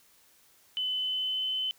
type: tone with pitch glide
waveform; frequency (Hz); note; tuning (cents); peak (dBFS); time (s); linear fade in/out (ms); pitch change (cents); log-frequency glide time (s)
sine; 3020 to 3043; F#7 to F#7; +35 to +48; -28; 0.77-1.71; 0; +13; 0.9-1.48
effects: white hiss -62 dBFS RMS until 1.78 s